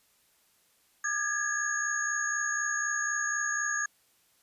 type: tone cluster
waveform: sine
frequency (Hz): 1208 / 1651 / 1715 / 6620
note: D6 / G#6 / A6 / G#8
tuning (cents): +48 / -11 / -45 / -6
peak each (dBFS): -37 / -31 / -35 / -33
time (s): 1.04-3.86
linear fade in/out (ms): 5
effects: white hiss -67 dBFS RMS until 4.42 s + resampled to 32000 Hz